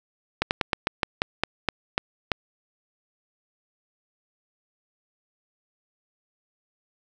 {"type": "slowing click train", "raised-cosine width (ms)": 0.3, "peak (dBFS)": -5, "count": 11, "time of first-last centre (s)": [0.42, 2.318], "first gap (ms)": 89, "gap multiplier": 1.16, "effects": []}